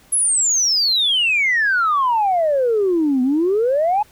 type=exponential two-way sweep; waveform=sine; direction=down then up; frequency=10960 to 246.9 to 866 Hz; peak=-13 dBFS; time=0.12-4.03 s; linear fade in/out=10 ms; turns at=3.22 s; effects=tanh soft clip ceiling -10 dBFS + pink hiss -51 dBFS RMS until 4.11 s